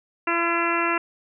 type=harmonic tone; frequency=339.1 Hz; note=E4; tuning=49 cents sharp; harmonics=1 / 2 / 3 / 4 / 5 / 6 / 7 / 8; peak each=-27 / -31 / -27 / -26 / -30 / -31 / -31 / -29 dBFS; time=0.27-0.98 s; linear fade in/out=5 ms; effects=none